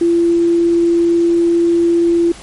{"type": "tone", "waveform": "sine", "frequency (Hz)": 340.1, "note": "F4", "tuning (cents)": -46, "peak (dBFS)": -9, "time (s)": [0.01, 2.32], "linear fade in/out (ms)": 5, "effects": ["pink hiss -36 dBFS RMS until 2.42 s", "MP3 48 kbps"]}